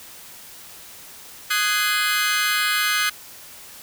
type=chord; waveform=25% pulse; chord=Ab dominant seventh; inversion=second; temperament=just; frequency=1245.9 / 1495.1 / 1661.2 / 2077 Hz; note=Eb6 / Gb6 / Ab6 / C7; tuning=+2 / +18 / 0 / -13 cents; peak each=-21 dBFS; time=1.5-3.1 s; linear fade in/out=10 ms; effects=white hiss -42 dBFS RMS until 3.82 s